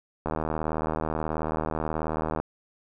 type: click train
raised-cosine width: 1 ms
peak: -14 dBFS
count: 169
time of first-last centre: 0.26-2.4 s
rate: 78.5 Hz
effects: none